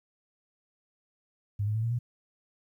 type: tone with pitch steps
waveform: sine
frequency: 102.2 / 106.54 / 111.06 / 115.78 / 120.7 Hz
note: G#2 / G#2 / A2 / A#2 / B2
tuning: -27 / +45 / +17 / -11 / -39 cents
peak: -26 dBFS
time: 1.59-1.99 s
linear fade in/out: 10 ms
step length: 80 ms
effects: 11-bit